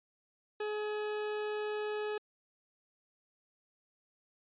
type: tone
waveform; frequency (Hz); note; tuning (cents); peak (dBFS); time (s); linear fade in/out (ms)
40% pulse; 422.7; G#4; +31; -33; 0.6-2.18; 5
effects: resampled to 8000 Hz